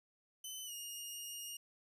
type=tone with pitch glide; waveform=15% pulse; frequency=3036 to 2849 Hz; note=F#7 to F7; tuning=+44 to +34 cents; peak=-37 dBFS; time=0.44-1.57 s; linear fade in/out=5 ms; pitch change=-110 cents; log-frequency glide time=0.64-0.73 s; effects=none